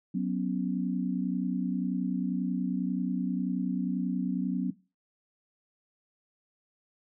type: chord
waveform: sine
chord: F# suspended fourth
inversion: none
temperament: equal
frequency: 185 / 246.9 / 277.2 Hz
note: F#3 / B3 / C#4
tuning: 0 / 0 / 0 cents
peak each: -29 / -32 / -34 dBFS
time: 0.14-4.71 s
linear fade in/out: 10 ms
effects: noise-tail reverb RT60 0.3 s tail -18 dB re dry